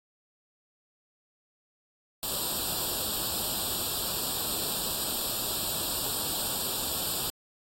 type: noise with comb filter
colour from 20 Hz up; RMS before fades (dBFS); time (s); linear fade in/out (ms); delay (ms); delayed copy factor
white; -31; 2.23-7.3; 0; 0.24; +1
effects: AAC 48 kbps